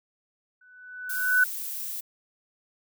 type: tone with exponential growth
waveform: sine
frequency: 1494 Hz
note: F#6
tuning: 16 cents sharp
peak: -15 dBFS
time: 0.61-1.44 s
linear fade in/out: 5 ms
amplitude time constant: 180 ms
type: noise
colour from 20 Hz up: violet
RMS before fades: -34 dBFS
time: 1.09-2.01 s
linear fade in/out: 10 ms
effects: none